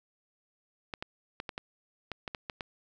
clicks, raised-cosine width 0.3 ms, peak -20 dBFS, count 10, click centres 0.938 / 1.025 / 1.401 / 1.492 / 1.579 / 2.117 / 2.278 / 2.348 / 2.498 / 2.608 s, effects none

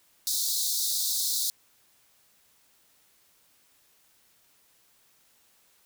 pink high-pass noise, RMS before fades -28 dBFS, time 0.27-1.5 s, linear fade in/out 0 ms, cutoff 3700 Hz, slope 96 dB/octave, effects white hiss -64 dBFS RMS until 5.85 s

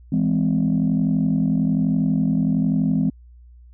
sine chord, E augmented, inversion none, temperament just, 164.81 / 206 / 257.5 Hz, E3 / G#3 / B#3, 0 / -14 / -28 cents, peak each -20 dBFS, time 0.12-3.1 s, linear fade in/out 5 ms, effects tanh soft clip ceiling -11 dBFS + added 60 Hz sine -43 dBFS peak until 3.73 s

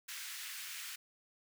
pink high-pass noise, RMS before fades -45 dBFS, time 0.08-0.96 s, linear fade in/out 10 ms, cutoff 1600 Hz, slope 24 dB/octave, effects none

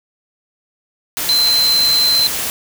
sine tone in noise, 4086 Hz, C8, 42 cents flat, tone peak -11 dBFS, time 1.29-2.27 s, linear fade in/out 0 ms, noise white, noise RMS -21 dBFS, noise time 1.17-2.5 s, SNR +7 dB, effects none

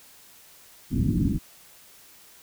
white low-pass noise, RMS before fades -23 dBFS, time 0.9-1.39 s, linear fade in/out 50 ms, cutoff 290 Hz, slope 48 dB/octave, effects white hiss -52 dBFS RMS until 2.42 s

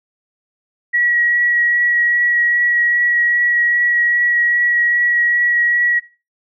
sine tone with vibrato, 1918 Hz, A#6, 49 cents sharp, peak -12 dBFS, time 0.93-6 s, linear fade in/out 20 ms, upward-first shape sine, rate 2.5 Hz, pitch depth 10 cents each way, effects noise-tail reverb RT60 0.3 s tail -18 dB re dry

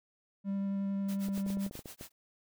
triangle tone with vibrato, 197.1 Hz, G3, 10 cents sharp, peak -29 dBFS, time 0.44-1.7 s, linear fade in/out 50 ms, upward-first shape triangle, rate 11 Hz, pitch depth 9 cents each way
white noise with tremolo, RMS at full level -47 dBFS, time 1.08-2.12 s, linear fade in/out 10 ms, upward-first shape sine, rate 7.6 Hz, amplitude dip 100%
clicks, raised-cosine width 2 ms, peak -31 dBFS, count 11, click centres 1.286 / 1.378 / 1.464 / 1.503 / 1.571 / 1.664 / 1.711 / 1.754 / 1.792 / 1.858 / 2.011 s
effects none

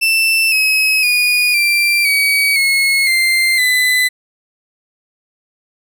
35% pulse tone with pitch steps, 2664 / 2558 / 2457 / 2360 / 2266 / 2176 / 2090 / 2007 Hz, E7 / D#7 / D#7 / D7 / C#7 / C#7 / C7 / B6, +18 / +47 / -22 / +8 / +37 / -33 / -2 / +27 cents, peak -9 dBFS, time 0.01-4.09 s, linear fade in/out 20 ms, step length 510 ms, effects none

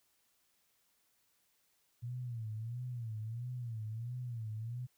sine tone with vibrato, 116.54 Hz, A#2, in tune, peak -38 dBFS, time 2.02-4.87 s, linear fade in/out 20 ms, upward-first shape sine, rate 1.5 Hz, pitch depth 130 cents each way, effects white hiss -75 dBFS RMS until 4.97 s

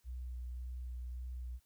sine tone with vibrato, 61.74 Hz, B1, in tune, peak -40 dBFS, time 0.04-1.6 s, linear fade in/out 50 ms, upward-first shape sine, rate 1.8 Hz, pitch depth 17 cents each way, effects white hiss -75 dBFS RMS until 1.65 s

